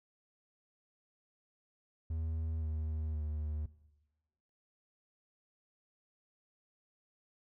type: tone with pitch steps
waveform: triangle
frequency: 80.1 / 78.04 / 76.04 Hz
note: E2 / D#2 / D#2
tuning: -49 / +6 / -39 cents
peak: -32 dBFS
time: 2.1-3.66 s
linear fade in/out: 5 ms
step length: 520 ms
effects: noise-tail reverb RT60 1.0 s tail -18 dB re dry